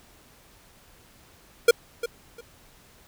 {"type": "tone with echo", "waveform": "square", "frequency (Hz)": 470, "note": "A#4", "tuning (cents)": 14, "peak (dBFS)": -12, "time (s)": [1.68, 1.71], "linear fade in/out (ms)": 5, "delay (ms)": 350, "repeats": 2, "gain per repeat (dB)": -14, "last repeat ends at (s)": 2.41, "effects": ["pink hiss -55 dBFS RMS until 3.07 s"]}